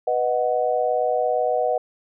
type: chord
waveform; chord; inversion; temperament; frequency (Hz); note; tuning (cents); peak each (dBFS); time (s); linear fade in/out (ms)
sine; B major; none; equal; 493.9 / 622.3 / 740; B4 / D#5 / F#5; 0 / 0 / 0; -23 / -23 / -23; 0.07-1.78; 5
effects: none